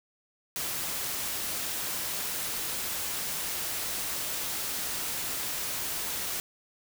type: noise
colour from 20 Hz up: white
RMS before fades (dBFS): -33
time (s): 0.56-6.4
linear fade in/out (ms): 0
effects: none